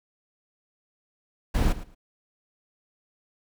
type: noise with echo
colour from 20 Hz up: brown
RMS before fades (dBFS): -22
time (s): 1.54-1.73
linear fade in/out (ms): 10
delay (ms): 110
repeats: 2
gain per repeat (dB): -15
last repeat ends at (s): 1.95
effects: none